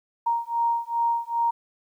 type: beating tone pair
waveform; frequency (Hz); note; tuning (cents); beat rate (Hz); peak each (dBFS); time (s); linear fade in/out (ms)
sine; 932.3 / 934.8; A#5 / A#5; 0 / +5; 2.5; -25 / -25; 0.26-1.51; 10
effects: 10-bit